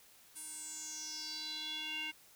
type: tone with band-pass filter sweep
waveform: square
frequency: 309.5 Hz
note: D#4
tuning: 9 cents flat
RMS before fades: -43 dBFS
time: 0.35-2.12 s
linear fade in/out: 20 ms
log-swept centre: 10000 to 2500 Hz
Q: 6
effects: white hiss -62 dBFS RMS until 2.35 s